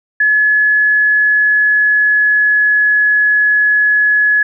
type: tone with pitch glide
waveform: sine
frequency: 1705 to 1695.2 Hz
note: G#6 to G#6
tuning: +45 to +35 cents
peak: -8 dBFS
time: 0.2-4.43 s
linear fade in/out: 5 ms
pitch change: -10 cents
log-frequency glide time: 0.3-2.95 s
effects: none